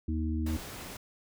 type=harmonic tone; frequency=78.9 Hz; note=D#2; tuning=25 cents sharp; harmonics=1 / 3 / 4; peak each=-30 / -35 / -36 dBFS; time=0.08-0.57 s; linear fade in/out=5 ms
type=noise; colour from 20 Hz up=pink; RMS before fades=-43 dBFS; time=0.46-0.97 s; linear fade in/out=5 ms
effects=none